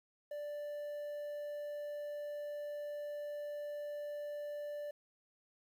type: tone with quantisation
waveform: triangle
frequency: 587.3 Hz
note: D5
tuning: in tune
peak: -38 dBFS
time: 0.31-4.91 s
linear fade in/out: 5 ms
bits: 11
effects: none